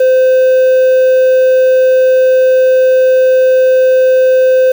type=tone with quantisation; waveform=triangle; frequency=516 Hz; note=C5; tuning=24 cents flat; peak=-3 dBFS; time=0-4.72 s; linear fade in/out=5 ms; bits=5; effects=none